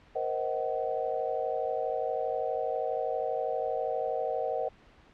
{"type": "chord", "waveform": "sine", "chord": "C half-diminished seventh", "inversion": "third", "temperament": "just", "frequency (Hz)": [470.9, 523.3, 627.9, 753.5], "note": ["Bb4", "C5", "Eb5", "Gb5"], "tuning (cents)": [18, 0, 16, 31], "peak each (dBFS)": -34, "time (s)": [0.15, 4.69], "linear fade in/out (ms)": 10, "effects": ["pink hiss -58 dBFS RMS until 5.13 s", "low-pass 3000 Hz 12 dB/octave"]}